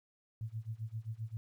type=tone with tremolo; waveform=sine; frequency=111.5 Hz; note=A2; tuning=23 cents sharp; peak=-35 dBFS; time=0.41-1.37 s; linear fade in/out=0 ms; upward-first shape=sine; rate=7.6 Hz; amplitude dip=95%; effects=12-bit